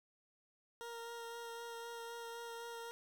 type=tone with vibrato; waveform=20% pulse; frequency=466.2 Hz; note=A#4; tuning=in tune; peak=-40 dBFS; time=0.81-2.91 s; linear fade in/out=0 ms; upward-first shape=sine; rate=3.9 Hz; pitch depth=13 cents each way; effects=11-bit